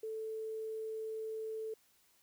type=tone with quantisation; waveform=sine; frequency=440 Hz; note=A4; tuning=in tune; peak=-38 dBFS; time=0.03-1.74 s; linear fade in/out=5 ms; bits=11; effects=white hiss -70 dBFS RMS until 2.22 s